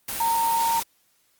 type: tone in noise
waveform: sine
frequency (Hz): 920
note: A#5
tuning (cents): -23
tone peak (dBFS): -20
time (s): 0.2-0.8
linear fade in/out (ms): 5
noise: white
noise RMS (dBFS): -30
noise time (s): 0.08-0.83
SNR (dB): +7
effects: white hiss -65 dBFS RMS until 1.39 s + Opus 32 kbps